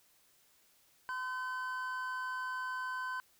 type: tone pair together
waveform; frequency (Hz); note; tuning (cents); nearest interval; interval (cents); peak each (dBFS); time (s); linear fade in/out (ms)
triangle; 1020.2 / 1527; C6 / G6; -44 / -46; perfect fifth; 698; -37 / -37; 1.09-3.2; 0
effects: white hiss -68 dBFS RMS until 3.39 s